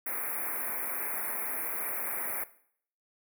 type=band-stop noise; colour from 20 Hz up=white; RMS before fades=-34 dBFS; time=0.06-2.44 s; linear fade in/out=5 ms; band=2400 to 10000 Hz; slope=96 dB/octave; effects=noise-tail reverb RT60 0.6 s tail -17 dB re dry + high-pass 300 Hz 12 dB/octave